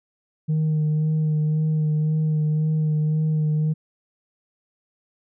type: tone with vibrato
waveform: sine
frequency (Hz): 154.5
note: D#3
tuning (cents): -12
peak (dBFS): -16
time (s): 0.48-3.74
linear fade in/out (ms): 20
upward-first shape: sine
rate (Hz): 1.9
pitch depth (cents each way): 21
effects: tanh soft clip ceiling -17 dBFS